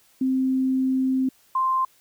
sine tone pair in turn, 261.6 / 1046.4 Hz, C4 / C6, 0 / 0 cents, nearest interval 2 octaves, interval 2400 cents, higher second, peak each -19 / -19 dBFS, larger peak neither, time 0.21-1.29 / 1.55-1.85 s, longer first, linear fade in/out 5 ms, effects white hiss -59 dBFS RMS until 2 s

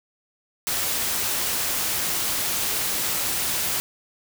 white noise, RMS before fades -25 dBFS, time 0.67-3.8 s, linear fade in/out 0 ms, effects none

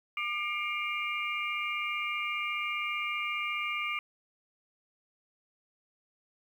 sine tone cluster, 1201 / 2145 / 2360 / 2823 Hz, D6 / C7 / D7 / F7, +38 / +42 / +8 / +18 cents, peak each -36 / -37 / -34 / -40 dBFS, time 0.17-3.99 s, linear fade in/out 2 ms, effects 10-bit

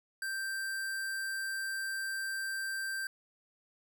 square tone, 1570 Hz, G6, 2 cents sharp, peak -35 dBFS, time 0.22-3.07 s, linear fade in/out 2 ms, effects none

